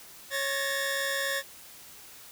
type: tone cluster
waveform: sawtooth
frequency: 550 / 1714 / 1850 Hz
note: C#5 / A6 / A#6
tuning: -14 / -46 / -14 cents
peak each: -29 dBFS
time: 0.3-1.43 s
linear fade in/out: 50 ms
effects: white hiss -49 dBFS RMS until 2.31 s